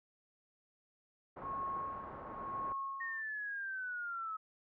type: low-pass noise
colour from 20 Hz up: white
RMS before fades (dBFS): -49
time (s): 1.36-2.73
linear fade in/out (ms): 10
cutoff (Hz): 1200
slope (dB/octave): 24
type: tone with tremolo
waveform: sine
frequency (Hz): 1090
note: C#6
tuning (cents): -29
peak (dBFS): -36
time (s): 1.41-3.23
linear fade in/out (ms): 50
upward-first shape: sine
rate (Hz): 0.96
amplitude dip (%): 85
type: linear sweep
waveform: sine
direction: down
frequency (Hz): 1862 to 1280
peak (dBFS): -38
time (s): 3-4.37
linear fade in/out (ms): 10
effects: none